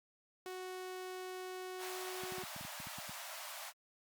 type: tone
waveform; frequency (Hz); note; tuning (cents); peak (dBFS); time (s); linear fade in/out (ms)
sawtooth; 369.7; F#4; -1; -39; 0.46-2.43; 0
type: high-pass noise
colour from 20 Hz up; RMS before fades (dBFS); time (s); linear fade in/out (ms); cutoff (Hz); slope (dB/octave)
pink; -47; 1.78-3.73; 50; 590; 96
type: clicks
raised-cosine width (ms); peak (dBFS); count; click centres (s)
5; -34; 11; 2.235 / 2.321 / 2.382 / 2.436 / 2.563 / 2.61 / 2.649 / 2.801 / 2.87 / 2.985 / 3.094
effects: high-pass 150 Hz 12 dB/octave + Opus 48 kbps